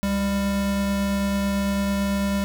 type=tone pair together; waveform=square; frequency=69.3 / 198.86 Hz; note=C#2 / G3; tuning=0 / +25 cents; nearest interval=octave + tritone; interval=1825 cents; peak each=-32 / -22 dBFS; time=0.03-2.44 s; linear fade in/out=0 ms; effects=10-bit